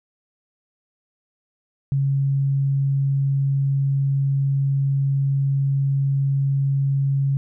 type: tone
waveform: sine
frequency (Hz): 137.8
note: C#3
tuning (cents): -10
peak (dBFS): -17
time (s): 1.92-7.37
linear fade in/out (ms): 0
effects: none